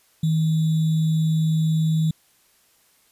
sine tone with sample-and-hold, 159 Hz, D#3, 38 cents sharp, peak -17 dBFS, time 0.23-2.11 s, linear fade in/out 5 ms, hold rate 3675 Hz, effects white hiss -60 dBFS RMS until 3.11 s + resampled to 32000 Hz

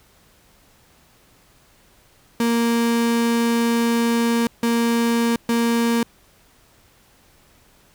35% pulse tone bursts at uneven times, 233.1 Hz, A#3, in tune, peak -15 dBFS, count 3, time 2.4-4.47 / 4.63-5.36 / 5.49-6.03 s, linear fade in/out 2 ms, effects pink hiss -55 dBFS RMS until 7.94 s

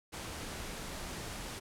pink noise, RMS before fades -42 dBFS, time 0.12-1.6 s, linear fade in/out 20 ms, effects low-pass 11000 Hz 12 dB/octave

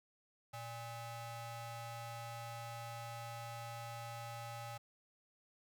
30% pulse ring-modulated tone, 466.2 Hz, A#4, in tune, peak -39 dBFS, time 0.53-4.78 s, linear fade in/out 10 ms, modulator 349 Hz, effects none

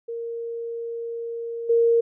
sine tone with level steps, 464.6 Hz, A#4, 6 cents flat, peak -28 / -15 dBFS, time 0.08-2.01 s, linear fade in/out 10 ms, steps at 1.69 s, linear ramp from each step 10 ms, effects none

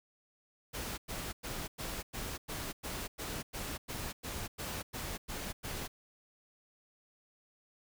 pink noise bursts, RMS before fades -40 dBFS, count 15, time 0.73-5.88 s, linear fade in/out 20 ms, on 250 ms, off 100 ms, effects none

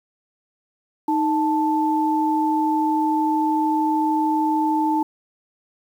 sine tone pair together, 311.1 / 879.9 Hz, D#4 / A5, 0 / 0 cents, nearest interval octave + tritone, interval 1800 cents, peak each -20 dBFS, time 1.08-5.03 s, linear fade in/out 5 ms, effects 8-bit

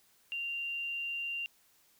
sine tone, 2777 Hz, F7, 10 cents flat, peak -34 dBFS, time 0.32-1.46 s, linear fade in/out 0 ms, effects white hiss -67 dBFS RMS until 1.99 s

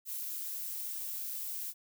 violet noise, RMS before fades -39 dBFS, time 0.05-1.74 s, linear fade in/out 50 ms, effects none

